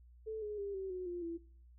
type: tone with pitch steps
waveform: sine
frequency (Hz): 438.3 / 419.2 / 401 / 383.6 / 366.9 / 350.9 / 335.6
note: A4 / G#4 / G4 / G4 / F#4 / F4 / E4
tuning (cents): -7 / +16 / +39 / -37 / -15 / +8 / +31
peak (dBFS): -38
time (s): 0.26-1.38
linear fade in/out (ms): 20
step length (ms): 160
effects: noise-tail reverb RT60 0.5 s tail -20 dB re dry + added 60 Hz sine -57 dBFS peak until 1.78 s